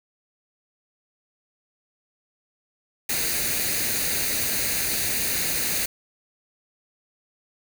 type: noise with comb filter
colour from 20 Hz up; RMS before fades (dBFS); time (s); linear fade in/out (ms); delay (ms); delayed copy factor
white; -25; 3.09-5.86; 5; 0.46; +0.6
effects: none